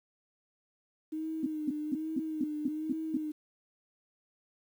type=tone with vibrato; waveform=sine; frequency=309.7 Hz; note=D#4; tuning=8 cents flat; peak=-33 dBFS; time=1.12-3.32 s; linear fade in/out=10 ms; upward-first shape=sine; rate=1.2 Hz; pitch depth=52 cents each way
type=tone bursts; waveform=sine; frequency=261.6 Hz; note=C4; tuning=in tune; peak=-27 dBFS; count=8; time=1.43-3.172 s; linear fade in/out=5 ms; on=34 ms; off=210 ms
effects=10-bit